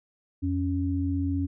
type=tone pair together; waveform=sine; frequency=87.31 / 277.2 Hz; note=F2 / C#4; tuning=0 / 0 cents; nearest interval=octave + minor sixth; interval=2000 cents; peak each=-27 dBFS; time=0.42-1.47 s; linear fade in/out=20 ms; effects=none